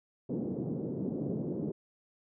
pink band-pass noise, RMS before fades -35 dBFS, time 0.29-1.72 s, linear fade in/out 10 ms, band 150 to 420 Hz, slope 24 dB/octave, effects none

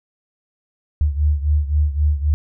sine beating tone pair, 73.42 / 77.22 Hz, D2 / D#2, 0 / -13 cents, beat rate 3.8 Hz, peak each -16 / -20 dBFS, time 1.01-2.34 s, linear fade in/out 0 ms, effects none

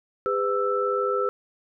sine tone cluster, 404.4 / 503 / 1323 Hz, G#4 / B4 / E6, -46 / +32 / +6 cents, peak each -26 dBFS, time 0.26-1.29 s, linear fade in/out 0 ms, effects none

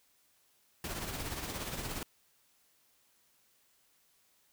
pink noise with tremolo, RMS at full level -37 dBFS, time 0.84-2.03 s, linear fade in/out 2 ms, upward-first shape triangle, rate 17 Hz, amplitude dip 55%, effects white hiss -70 dBFS RMS until 4.52 s

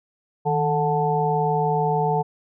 harmonic tone with a mistuned harmonic, 146.83 Hz, D3, in tune, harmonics 1 / 3 / 5 / 6, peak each -24 / -24 / -24 / -24 dBFS, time 0.45-2.23 s, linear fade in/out 20 ms, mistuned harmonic 1, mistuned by +110 cents, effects none

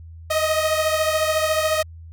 sawtooth beating tone pair, 622.3 / 636.3 Hz, D#5 / D#5, 0 / +39 cents, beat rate 14 Hz, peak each -16 / -20 dBFS, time 0.3-1.83 s, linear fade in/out 10 ms, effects added 82 Hz sine -37 dBFS peak until 2.12 s

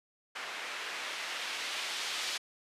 blue noise with low-pass filter sweep, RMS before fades -38 dBFS, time 0.35-2.38 s, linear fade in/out 10 ms, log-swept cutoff 1900 to 3700 Hz, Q 0.92, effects high-pass 300 Hz 12 dB/octave + resampled to 32000 Hz

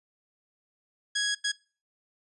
15% pulse tone bursts at uneven times, 1661.2 Hz, G#6, in tune, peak -19 dBFS, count 2, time 1.15-1.35 / 1.44-1.52 s, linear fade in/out 10 ms, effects noise-tail reverb RT60 0.4 s tail -24 dB re dry + resampled to 24000 Hz

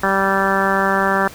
harmonic tone, 194.4 Hz, G3, 14 cents flat, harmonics 1 / 2 / 3 / 4 / 5 / 6 / 7 / 8 / 9, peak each -23 / -23 / -23 / -23 / -23 / -23 / -23 / -23 / -23 dBFS, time 0.03-1.28 s, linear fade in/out 5 ms, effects pink hiss -38 dBFS RMS until 1.34 s

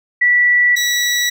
sine / 20% pulse tone pair in turn, 1956 / 1944.7 Hz, B6 / B6, -17 / -27 cents, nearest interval unison, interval 10 cents, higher first, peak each -9 dBFS, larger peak neither, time 0.21-0.76 / 0.76-1.3 s, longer first, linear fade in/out 10 ms, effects none

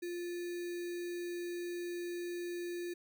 sine tone with sample-and-hold, 349.2 Hz, F4, in tune, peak -37 dBFS, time 0.02-2.94 s, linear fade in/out 10 ms, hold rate 2100 Hz, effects none

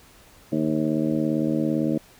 harmonic tone with a mistuned harmonic, 77.78 Hz, D#2, in tune, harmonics 2 / 3 / 4 / 5 / 6 / 7 / 8, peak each -29 / -25 / -24 / -36 / -35 / -31 / -37 dBFS, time 0.52-1.98 s, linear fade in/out 5 ms, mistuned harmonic 8, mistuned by +54 cents, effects pink hiss -52 dBFS RMS until 2.19 s

